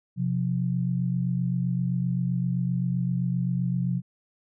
sine tone pair together, 129.3 / 177 Hz, C3 / F3, -20 / +23 cents, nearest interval perfect fourth, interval 543 cents, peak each -26 dBFS, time 0.16-4.02 s, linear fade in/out 50 ms, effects none

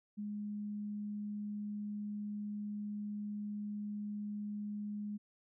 sine tone, 207.7 Hz, G#3, in tune, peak -38 dBFS, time 0.17-5.18 s, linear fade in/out 20 ms, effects none

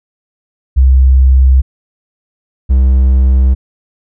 sine / triangle tone pair in turn, 65.41 / 65 Hz, C2 / C2, 0 / -11 cents, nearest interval unison, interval 11 cents, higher first, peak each -3 dBFS, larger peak neither, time 0.76-1.62 / 2.69-3.55 s, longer neither, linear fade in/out 20 ms, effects none

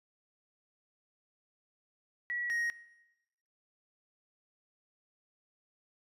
sine / triangle tone pair in turn, 1931 / 1878.2 Hz, B6 / A#6, -39 / +13 cents, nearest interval unison, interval 48 cents, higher first, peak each -33 / -29 dBFS, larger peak second, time 2.3-2.5 / 2.5-2.7 s, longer neither, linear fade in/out 0 ms, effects noise-tail reverb RT60 0.9 s tail -17 dB re dry + resampled to 32000 Hz

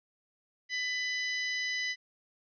harmonic tone with a mistuned harmonic, 998 Hz, B5, 18 cents sharp, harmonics 2 / 3 / 4 / 5 / 6, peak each -32 / -41 / -42 / -40 / -47 dBFS, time 0.69-1.96 s, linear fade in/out 50 ms, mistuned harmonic 6, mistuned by +27 cents, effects none

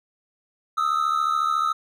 triangle tone pair together, 1244.5 / 1318.5 Hz, D#6 / E6, 0 / 0 cents, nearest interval minor second, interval 100 cents, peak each -21 dBFS, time 0.77-1.73 s, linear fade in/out 10 ms, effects none

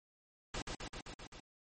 pink noise with echo, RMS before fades -40 dBFS, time 0.54-0.62 s, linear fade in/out 2 ms, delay 130 ms, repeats 6, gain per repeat -2 dB, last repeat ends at 1.4 s, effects MP3 32 kbps

